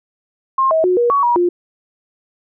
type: tone with pitch steps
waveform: sine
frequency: 1064 / 641 / 364.1 / 478.1 / 1123 / 958 / 352 Hz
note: C6 / E5 / F#4 / A#4 / C#6 / A#5 / F4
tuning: +29 / -49 / -28 / +44 / +22 / +47 / +14 cents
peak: -11 dBFS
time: 0.58-1.49 s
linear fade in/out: 5 ms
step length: 130 ms
effects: none